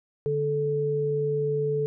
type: tone pair together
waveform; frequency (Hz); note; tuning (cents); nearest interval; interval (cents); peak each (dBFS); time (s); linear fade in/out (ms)
sine; 146.05 / 435.5; D3 / A4; -9 / -18; octave + perfect fifth; 1891; -29 / -24; 0.26-1.86; 0
effects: none